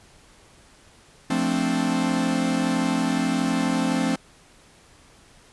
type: chord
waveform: 45% pulse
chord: D minor seventh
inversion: first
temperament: equal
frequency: 174.61 / 220 / 261.6 / 293.7 Hz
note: F3 / A3 / C4 / D4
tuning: 0 / 0 / 0 / 0 cents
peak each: -28 / -27 / -24 / -29 dBFS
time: 1.3-4.16 s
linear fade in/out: 5 ms
effects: pink hiss -53 dBFS RMS until 5.52 s + resampled to 24000 Hz